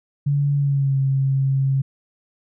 sine tone with pitch glide, 142.7 to 135.39 Hz, D3 to C#3, -49 to -40 cents, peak -16 dBFS, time 0.26-1.82 s, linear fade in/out 10 ms, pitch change -91 cents, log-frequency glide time 0.56-0.98 s, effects none

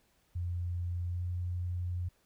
sine tone with pitch glide, 87.7 to 88.82 Hz, F2 to F2, +8 to +30 cents, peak -32 dBFS, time 0.35-2.09 s, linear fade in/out 10 ms, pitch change +22 cents, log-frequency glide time 1.07-1.23 s, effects pink hiss -71 dBFS RMS until 2.25 s

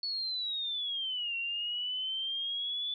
sine linear two-way sweep, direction down then up, 4435 to 2732 to 3482 Hz, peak -32 dBFS, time 0.03-2.94 s, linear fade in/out 2 ms, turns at 1.36 s, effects none

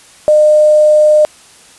sine tone with quantisation, 607 Hz, D#5, 43 cents flat, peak -4 dBFS, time 0.28-1.25 s, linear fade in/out 0 ms, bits 5, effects white hiss -41 dBFS RMS until 1.78 s + resampled to 24000 Hz

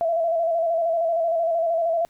sine tone with vibrato, 667 Hz, E5, 20 cents sharp, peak -19 dBFS, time 0.01-2.05 s, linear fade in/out 0 ms, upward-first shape square, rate 13 Hz, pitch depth 41 cents each way, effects pink hiss -63 dBFS RMS until 2.09 s

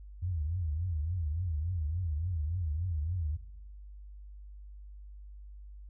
sine tone with vibrato, 82.41 Hz, E2, in tune, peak -30 dBFS, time 0.22-3.37 s, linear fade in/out 10 ms, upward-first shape triangle, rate 3.5 Hz, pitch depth 240 cents each way, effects noise-tail reverb RT60 1.0 s tail -18 dB re dry + added 50 Hz sine -45 dBFS peak until 5.89 s

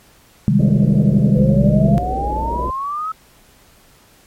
sine chord, Ab major seventh, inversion first, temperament equal, 130.81 / 155.56 / 196 / 207.7 Hz, C3 / Eb3 / G3 / Ab3, 0 / 0 / 0 / 0 cents, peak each -16 dBFS, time 0.48-1.98 s, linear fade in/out 0 ms
white low-pass noise, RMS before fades -26 dBFS, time 0.59-2.7 s, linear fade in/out 2 ms, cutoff 630 Hz, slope 96 dB/octave
sine exponential sweep, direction up, 493.9 to 1306 Hz, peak -20 dBFS, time 1.35-3.12 s, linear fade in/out 5 ms
sine tone with pitch glide, 60.4 to 60.78 Hz, B1 to B1, -38 to -27 cents, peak -22 dBFS, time 1.37-2.71 s, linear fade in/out 5 ms, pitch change +11 cents, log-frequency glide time 1.74-1.83 s
effects pink hiss -50 dBFS RMS until 4.26 s + MP3 64 kbps

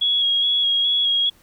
sine tone with vibrato, 3322 Hz, G#7, in tune, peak -16 dBFS, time 0.01-1.3 s, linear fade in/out 10 ms, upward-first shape square, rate 2.4 Hz, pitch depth 18 cents each way, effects pink hiss -55 dBFS RMS until 1.42 s

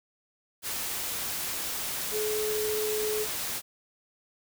sine tone in noise, 427.1 Hz, G#4, 48 cents sharp, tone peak -28 dBFS, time 2.11-3.27 s, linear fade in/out 50 ms, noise white, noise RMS -33 dBFS, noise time 0.62-3.62 s, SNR +2 dB, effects none

